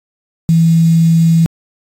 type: tone with quantisation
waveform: sine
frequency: 164.81 Hz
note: E3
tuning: in tune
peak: -6 dBFS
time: 0.49-1.46 s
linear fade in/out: 0 ms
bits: 5
effects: AAC 48 kbps